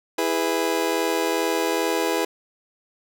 30% pulse chord, E major, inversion none, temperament just, 329.6 / 412 / 494.4 Hz, E4 / G#4 / B4, 0 / -14 / +2 cents, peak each -23 dBFS, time 0.18-2.25 s, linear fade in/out 5 ms, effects none

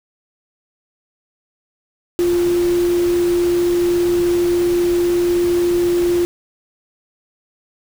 sine tone in noise, 349.2 Hz, F4, in tune, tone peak -13 dBFS, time 2.19-6.25 s, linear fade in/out 0 ms, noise pink, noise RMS -30 dBFS, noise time 2.19-6.25 s, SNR +14 dB, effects none

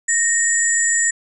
sine tone cluster, 1847 / 7180 / 7850 Hz, A#6 / A8 / B8, -16 / +34 / -11 cents, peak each -19 dBFS, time 0.08-1.11 s, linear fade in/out 10 ms, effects none

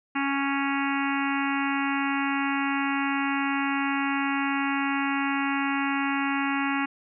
harmonic tone, 277.2 Hz, C#4, in tune, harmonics 1 / 3 / 4 / 5 / 6 / 7 / 8 / 9 / 10, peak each -27 / -32 / -33 / -34 / -35 / -35 / -36 / -37 / -37 dBFS, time 0.15-6.86 s, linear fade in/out 10 ms, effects none

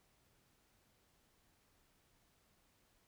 silence, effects pink hiss -74 dBFS RMS until 3.07 s

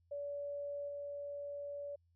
sine tone with level steps, 573 Hz, D5, 43 cents flat, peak -39 / -41 dBFS, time 0.11-1.96 s, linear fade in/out 10 ms, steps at 0.88 s, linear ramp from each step 10 ms, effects added 85 Hz sine -70 dBFS peak until 2.15 s

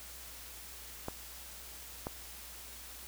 clicks, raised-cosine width 1 ms, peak -22 dBFS, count 2, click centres 1.084 / 2.069 s, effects added 60 Hz sine -55 dBFS peak until 3.07 s + white hiss -49 dBFS RMS until 3.07 s

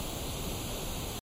pink noise with comb filter, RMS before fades -36 dBFS, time 0-1.19 s, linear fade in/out 0 ms, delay 0.28 ms, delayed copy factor +0.7, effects MP3 64 kbps

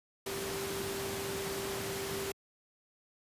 sine tone in noise, 392 Hz, G4, in tune, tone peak -38 dBFS, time 0.26-2.32 s, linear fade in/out 5 ms, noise pink, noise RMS -38 dBFS, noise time 0.26-2.32 s, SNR -3 dB, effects high-pass 100 Hz 12 dB/octave + resampled to 32000 Hz

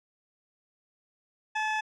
20% pulse tone, 863 Hz, A5, 34 cents flat, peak -22 dBFS, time 1.55-1.81 s, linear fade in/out 10 ms, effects low-pass 4000 Hz 12 dB/octave

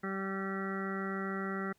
harmonic tone, 193.4 Hz, G3, 23 cents flat, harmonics 1 / 2 / 3 / 4 / 6 / 7 / 8 / 9 / 10, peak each -37 / -40 / -49 / -48 / -48 / -41 / -49 / -52 / -43 dBFS, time 0.03-1.73 s, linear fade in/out 10 ms, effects pink hiss -72 dBFS RMS until 1.78 s

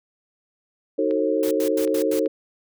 sine chord, D# diminished seventh, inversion none, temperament just, 311.1 / 373.4 / 448 / 537.6 Hz, D#4 / F#4 / A4 / C5, 0 / +16 / +31 / +47 cents, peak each -24 / -27 / -23 / -24 dBFS, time 0.98-2.28 s, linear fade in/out 10 ms
click train, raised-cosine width 0.3 ms, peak -25 dBFS, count 4, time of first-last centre 1.11-2.259 s, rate 2.61 Hz
white noise bursts, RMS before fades -34 dBFS, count 5, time 1.43-2.193 s, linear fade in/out 0 ms, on 79 ms, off 92 ms
effects none

